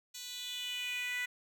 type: tone with high-pass filter sweep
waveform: 10% pulse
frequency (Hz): 493.9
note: B4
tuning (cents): 0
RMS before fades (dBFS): -39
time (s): 0.14-1.26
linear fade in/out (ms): 10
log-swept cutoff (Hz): 4700 to 1900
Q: 4.1
effects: none